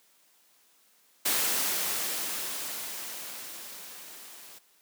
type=noise with level ramp; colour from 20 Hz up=white; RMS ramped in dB=-26 to -49 dBFS; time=1.25-4.59 s; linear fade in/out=10 ms; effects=white hiss -64 dBFS RMS until 4.81 s + high-pass 200 Hz 12 dB/octave